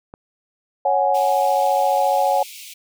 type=click; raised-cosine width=1 ms; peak=-23 dBFS; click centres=0.139 s
type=chord; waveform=sine; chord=C# suspended fourth; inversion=none; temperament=equal with one note detuned; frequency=554.4 / 740 / 834.5 Hz; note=C#5 / F#5 / G#5; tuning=0 / 0 / +8 cents; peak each=-20 / -19 / -19 dBFS; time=0.85-2.43 s; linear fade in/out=5 ms
type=high-pass noise; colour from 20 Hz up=pink; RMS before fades=-38 dBFS; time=1.14-2.74 s; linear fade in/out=10 ms; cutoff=2200 Hz; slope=96 dB/octave
effects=none

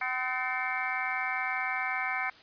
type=harmonic tone with a mistuned harmonic; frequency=254.7 Hz; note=C4; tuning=46 cents flat; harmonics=3 / 4 / 5 / 6 / 7 / 8 / 9; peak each=-36 / -39 / -38 / -37 / -38 / -35 / -36 dBFS; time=0.01-2.3 s; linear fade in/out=5 ms; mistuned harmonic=8; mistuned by=+73 cents; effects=white hiss -54 dBFS RMS until 2.42 s + resampled to 11025 Hz

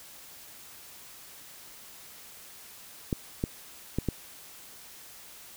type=clicks; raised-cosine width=3 ms; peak=-14 dBFS; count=4; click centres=3.128 / 3.439 / 3.986 / 4.087 s; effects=white hiss -49 dBFS RMS until 5.56 s

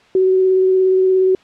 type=tone with vibrato; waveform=sine; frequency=375.4 Hz; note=F#4; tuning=25 cents sharp; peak=-10 dBFS; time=0.15-1.35 s; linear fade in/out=2 ms; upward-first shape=triangle; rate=17 Hz; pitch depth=14 cents each way; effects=white hiss -49 dBFS RMS until 1.43 s + low-pass 3000 Hz 12 dB/octave

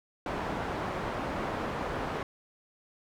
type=low-pass noise; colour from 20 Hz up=white; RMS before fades=-34 dBFS; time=0.26-2.23 s; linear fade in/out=2 ms; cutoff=1000 Hz; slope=12 dB/octave; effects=none

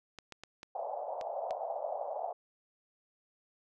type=clicks; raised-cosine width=0.2 ms; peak=-28 dBFS; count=6; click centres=0.187 / 0.323 / 0.436 / 0.631 / 1.212 / 1.508 s
type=band-pass noise; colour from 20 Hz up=white; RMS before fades=-38 dBFS; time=0.75-2.33 s; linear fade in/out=5 ms; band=580 to 770 Hz; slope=48 dB/octave
effects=none

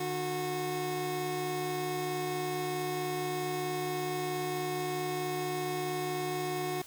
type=tone pair together; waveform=25% pulse; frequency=150.9 / 365 Hz; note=D3 / F#4; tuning=+47 / -24 cents; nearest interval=octave + minor third; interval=1529 cents; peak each=-35 / -29 dBFS; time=0-6.82 s; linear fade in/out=5 ms; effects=white hiss -51 dBFS RMS until 6.86 s

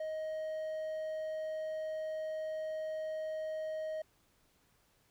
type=tone; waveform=triangle; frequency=627 Hz; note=D#5; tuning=13 cents sharp; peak=-34 dBFS; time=0-4.02 s; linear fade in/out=5 ms; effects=pink hiss -71 dBFS RMS until 5.1 s

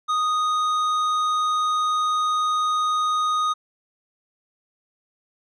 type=tone with tanh clipping; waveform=sine; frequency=1242 Hz; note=D#6; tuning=3 cents flat; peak=-21 dBFS; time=0.08-3.54 s; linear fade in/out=20 ms; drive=10 dB; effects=none

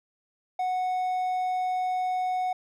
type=tone; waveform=triangle; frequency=737 Hz; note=F#5; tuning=7 cents flat; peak=-23 dBFS; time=0.59-2.53 s; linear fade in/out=5 ms; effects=none

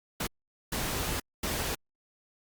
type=noise bursts at uneven times; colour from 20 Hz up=pink; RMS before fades=-32 dBFS; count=3; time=0.2-0.27 / 0.72-1.2 / 1.43-1.75 s; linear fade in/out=5 ms; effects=Opus 48 kbps

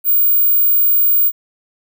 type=tone; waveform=sine; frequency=15360 Hz; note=B9; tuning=49 cents flat; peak=-9 dBFS; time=0.04-1.32 s; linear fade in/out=50 ms; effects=none

